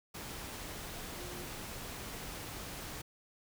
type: tone in noise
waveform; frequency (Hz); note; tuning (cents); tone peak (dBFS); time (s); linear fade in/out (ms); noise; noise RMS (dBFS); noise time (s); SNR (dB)
sine; 355.1; F4; +29; -48; 1.17-1.45; 10; pink; -44; 0.14-3.02; -7
effects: none